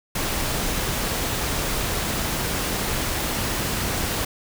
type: noise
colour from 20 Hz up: pink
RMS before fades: -25 dBFS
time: 0.15-4.25 s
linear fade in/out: 5 ms
effects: none